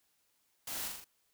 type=noise with echo; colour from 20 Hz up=white; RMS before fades=-41 dBFS; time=0.67-0.88 s; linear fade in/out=5 ms; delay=41 ms; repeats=4; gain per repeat=-3 dB; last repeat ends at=1.044 s; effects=white hiss -75 dBFS RMS until 1.33 s